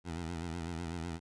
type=tone with vibrato; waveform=15% pulse; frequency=84.2 Hz; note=E2; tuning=37 cents sharp; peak=-31 dBFS; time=0.04-1.2 s; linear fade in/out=50 ms; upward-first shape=sine; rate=8 Hz; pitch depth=90 cents each way; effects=resampled to 22050 Hz